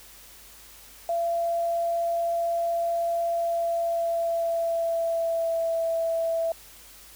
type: tone with pitch glide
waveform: sine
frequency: 679 to 660.8 Hz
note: F5 to E5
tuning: -49 to +4 cents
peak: -23 dBFS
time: 1.09-6.52 s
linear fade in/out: 2 ms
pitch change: -47 cents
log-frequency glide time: 3.33-5.78 s
effects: added 50 Hz sine -57 dBFS peak until 7.15 s + white hiss -49 dBFS RMS until 7.15 s